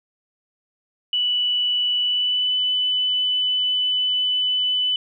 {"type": "tone with pitch glide", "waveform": "sine", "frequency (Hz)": [2960, 2998], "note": ["F#7", "F#7"], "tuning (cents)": [0, 22], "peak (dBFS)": -18, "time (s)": [1.13, 4.96], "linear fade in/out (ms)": 2, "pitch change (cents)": 22, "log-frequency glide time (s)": [2.02, 2.54], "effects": []}